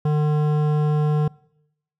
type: tone with hard clipping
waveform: triangle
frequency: 150.5 Hz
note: D3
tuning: 43 cents sharp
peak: -19 dBFS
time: 0.05-1.28 s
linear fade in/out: 5 ms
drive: 17 dB
effects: noise-tail reverb RT60 0.8 s tail -24 dB re dry